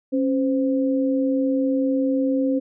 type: tone pair together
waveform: sine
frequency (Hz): 272.5 / 516.5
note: C#4 / C5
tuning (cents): -29 / -22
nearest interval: major seventh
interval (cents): 1107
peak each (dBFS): -19 / -24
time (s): 0.12-2.6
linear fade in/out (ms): 20
effects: none